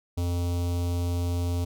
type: tone with notch filter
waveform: square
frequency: 87.31 Hz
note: F2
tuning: in tune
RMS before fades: -27 dBFS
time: 0.17-1.65 s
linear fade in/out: 10 ms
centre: 1700 Hz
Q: 0.64
effects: none